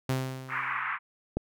sawtooth tone with exponential decay, 130.81 Hz, C3, in tune, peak -21 dBFS, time 0.09-0.97 s, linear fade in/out 5 ms, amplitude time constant 190 ms
pink band-pass noise, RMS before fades -32 dBFS, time 0.48-0.99 s, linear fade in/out 50 ms, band 1000 to 2300 Hz, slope 48 dB/octave
click, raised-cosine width 2 ms, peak -15 dBFS, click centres 1.37 s
effects none

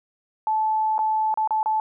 sine tone with dropouts, 870 Hz, A5, 20 cents flat, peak -19 dBFS, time 0.47-1.8 s, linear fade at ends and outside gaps 1 ms, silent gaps 0.981-0.99 / 1.341-1.374 / 1.475-1.507 / 1.63-1.659 s, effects none

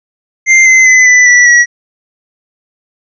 square tone with pitch steps, 2093 / 2058 / 2024 / 1990.4 / 1957.4 / 1924.8 Hz, C7 / C7 / B6 / B6 / B6 / B6, 0 / -29 / +42 / +13 / -16 / -45 cents, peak -3 dBFS, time 0.46-1.66 s, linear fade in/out 50 ms, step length 200 ms, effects resampled to 16000 Hz

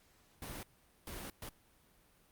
pink noise bursts at uneven times, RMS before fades -45 dBFS, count 3, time 0.42-0.63 / 1.07-1.3 / 1.42-1.49 s, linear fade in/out 2 ms, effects pink hiss -68 dBFS RMS until 2.31 s + Opus 48 kbps

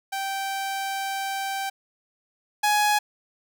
sawtooth tone pair in turn, 780 / 836.5 Hz, G5 / G#5, -9 / +12 cents, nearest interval minor second, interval 121 cents, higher second, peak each -23 / -15 dBFS, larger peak second, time 0.12-1.7 / 2.63-2.99 s, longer first, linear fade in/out 10 ms, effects none

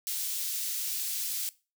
white high-pass noise, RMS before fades -33 dBFS, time 0.07-1.49 s, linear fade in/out 0 ms, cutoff 3700 Hz, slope 12 dB/octave, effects noise-tail reverb RT60 0.3 s tail -20 dB re dry

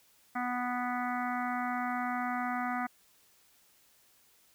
harmonic tone, 246.9 Hz, B3, in tune, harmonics 1 / 3 / 4 / 5 / 6 / 7 / 8 / 9, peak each -36 / -35 / -44 / -38 / -41 / -48 / -42 / -50 dBFS, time 0.35-2.87 s, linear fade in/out 10 ms, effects white hiss -65 dBFS RMS until 4.54 s

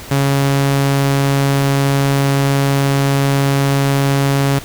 sawtooth tone, 138.59 Hz, C#3, in tune, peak -8 dBFS, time 0.11-4.59 s, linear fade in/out 5 ms, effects pink hiss -33 dBFS RMS until 4.64 s

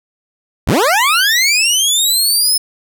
20% pulse linear sweep, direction up, 32.64 to 5250 Hz, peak -5 dBFS, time 0.67-2.58 s, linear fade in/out 10 ms, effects none

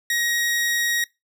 sawtooth tone, 1889 Hz, A#6, 22 cents sharp, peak -17 dBFS, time 0.1-1.04 s, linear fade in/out 2 ms, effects noise-tail reverb RT60 0.2 s tail -21 dB re dry

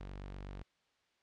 sawtooth tone, 48 Hz, G1, 36 cents flat, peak -40 dBFS, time 0-0.63 s, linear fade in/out 10 ms, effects white hiss -75 dBFS RMS until 1.22 s + low-pass 4000 Hz 12 dB/octave

